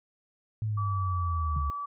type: linear sweep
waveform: sine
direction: down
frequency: 110 to 69.3 Hz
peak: -27 dBFS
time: 0.62-1.7 s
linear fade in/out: 0 ms
type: tone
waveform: sine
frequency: 1151 Hz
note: D6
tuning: 35 cents flat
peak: -32 dBFS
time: 0.77-1.86 s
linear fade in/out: 10 ms
type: tone with exponential decay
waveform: sine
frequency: 138.59 Hz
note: C#3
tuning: in tune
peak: -27 dBFS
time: 1.56-1.7 s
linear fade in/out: 5 ms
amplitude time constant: 29 ms
effects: none